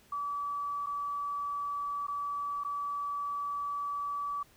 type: tone with dropouts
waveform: sine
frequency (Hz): 1149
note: D6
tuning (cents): -38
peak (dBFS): -32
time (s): 0.12-4.43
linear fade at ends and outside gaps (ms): 5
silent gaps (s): 0.862-0.868 / 2.069-2.081 / 2.637-2.647
effects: pink hiss -62 dBFS RMS until 4.56 s